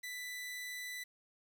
sawtooth tone, 1987 Hz, B6, 10 cents sharp, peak -38 dBFS, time 0.03-1.04 s, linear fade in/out 10 ms, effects 11-bit

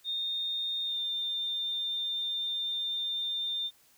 sine tone with pitch glide, 3661 to 3604 Hz, A#7 to A7, -32 to +41 cents, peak -30 dBFS, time 0.04-3.71 s, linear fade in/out 50 ms, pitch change -27 cents, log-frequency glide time 0.85-0.98 s, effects white hiss -63 dBFS RMS until 3.97 s

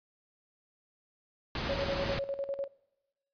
pink noise, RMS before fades -34 dBFS, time 1.55-2.19 s, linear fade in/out 2 ms
sine tone with tremolo, 554.4 Hz, C#5, in tune, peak -30 dBFS, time 1.69-2.68 s, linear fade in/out 5 ms, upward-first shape square, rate 10 Hz, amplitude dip 70%
effects noise-tail reverb RT60 1.0 s tail -22 dB re dry + resampled to 11025 Hz

